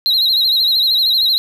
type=tone with vibrato; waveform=triangle; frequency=4000 Hz; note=B7; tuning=21 cents sharp; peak=-10 dBFS; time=0.06-1.38 s; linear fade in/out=0 ms; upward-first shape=sine; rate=13 Hz; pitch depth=92 cents each way; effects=none